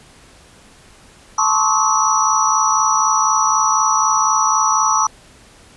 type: tone cluster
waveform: sine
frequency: 874 / 1059 / 1123 / 1285 / 5860 Hz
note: A5 / C6 / C#6 / E6 / F#8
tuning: -12 / +21 / +22 / -45 / -18 cents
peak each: -19 dBFS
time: 1.38-5.07 s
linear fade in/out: 5 ms
effects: pink hiss -46 dBFS RMS until 5.76 s + resampled to 24000 Hz